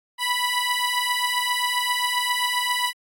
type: beating tone pair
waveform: 15% pulse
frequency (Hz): 981 / 988.5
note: B5 / B5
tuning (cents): -12 / +1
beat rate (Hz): 7.5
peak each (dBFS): -19 / -17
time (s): 0.18-2.93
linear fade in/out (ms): 50
effects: AAC 48 kbps